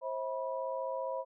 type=tone cluster; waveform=sine; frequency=531 / 646 / 977 Hz; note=C5 / E5 / B5; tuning=+25 / -35 / -19 cents; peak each=-36 / -40 / -39 dBFS; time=0.01-1.25 s; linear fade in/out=50 ms; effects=none